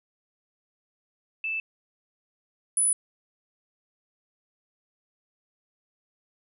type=tone pair in turn; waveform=sine; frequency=2637 / 9956 Hz; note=E7 / D#9; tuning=0 / 0 cents; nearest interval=octave + major seventh; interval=2300 cents; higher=second; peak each=-27 / -20 dBFS; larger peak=second; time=1.44-1.6 / 2.77-2.93 s; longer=neither; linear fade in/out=2 ms; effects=none